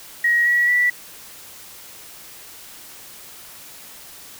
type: tone with pitch steps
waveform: sine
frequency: 1896 / 1926.9 / 1958.3 Hz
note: A#6 / B6 / B6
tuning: +29 / -43 / -15 cents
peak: -14 dBFS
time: 0.24-0.9 s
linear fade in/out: 5 ms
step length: 220 ms
effects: white hiss -41 dBFS RMS until 4.39 s